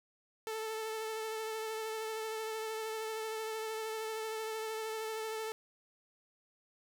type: tone with vibrato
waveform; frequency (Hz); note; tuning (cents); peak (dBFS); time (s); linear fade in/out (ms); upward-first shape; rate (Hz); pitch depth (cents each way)
sawtooth; 440; A4; 0; -33; 0.47-5.52; 0; triangle; 13; 23
effects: none